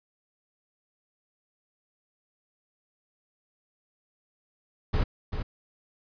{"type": "noise with echo", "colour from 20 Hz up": "brown", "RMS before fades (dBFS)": -24, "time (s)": [4.93, 5.04], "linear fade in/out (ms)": 10, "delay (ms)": 390, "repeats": 1, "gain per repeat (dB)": -7, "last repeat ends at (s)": 5.43, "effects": ["resampled to 11025 Hz"]}